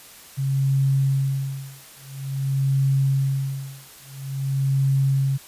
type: tone with tremolo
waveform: sine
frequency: 136 Hz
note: C#3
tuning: 33 cents flat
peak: -16 dBFS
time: 0.37-5.38 s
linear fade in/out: 20 ms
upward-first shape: sine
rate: 0.49 Hz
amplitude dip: 100%
effects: white hiss -45 dBFS RMS until 5.47 s + resampled to 32000 Hz